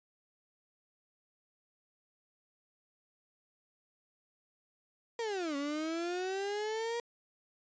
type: linear two-way sweep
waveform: 35% pulse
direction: down then up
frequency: 475.4 to 277.2 to 475.4 Hz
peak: -32 dBFS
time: 5.19-7 s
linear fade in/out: 2 ms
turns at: 5.56 s
effects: resampled to 16000 Hz